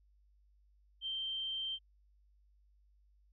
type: tone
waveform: sine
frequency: 3136 Hz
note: G7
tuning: in tune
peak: -36 dBFS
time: 1.01-1.79 s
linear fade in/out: 50 ms
effects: added 50 Hz sine -65 dBFS peak until 3.32 s